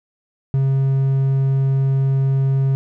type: tone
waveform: triangle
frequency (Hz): 135.2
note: C#3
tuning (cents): -43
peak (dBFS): -12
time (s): 0.54-2.75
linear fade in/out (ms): 0
effects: none